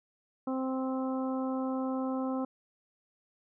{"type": "harmonic tone", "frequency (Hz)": 261.6, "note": "C4", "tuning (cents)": 0, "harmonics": [1, 2, 3, 4, 5], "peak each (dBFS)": [-31, -37, -41, -43, -45], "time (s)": [0.47, 2.45], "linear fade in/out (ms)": 5, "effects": []}